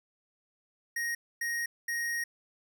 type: tone bursts at uneven times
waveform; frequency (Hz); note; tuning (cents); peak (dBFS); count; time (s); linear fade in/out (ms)
square; 1873; A#6; +8; -31; 3; 0.96-1.15 / 1.41-1.66 / 1.88-2.24; 5
effects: none